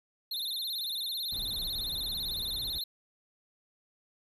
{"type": "tone with vibrato", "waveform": "square", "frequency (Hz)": 3897, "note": "B7", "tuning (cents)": -24, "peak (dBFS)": -33, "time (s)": [0.31, 2.84], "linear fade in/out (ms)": 5, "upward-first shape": "sine", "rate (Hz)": 18, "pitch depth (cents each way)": 170}
{"type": "noise", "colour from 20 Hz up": "brown", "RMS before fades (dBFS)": -44, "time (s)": [1.32, 2.79], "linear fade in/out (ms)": 5}
{"effects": []}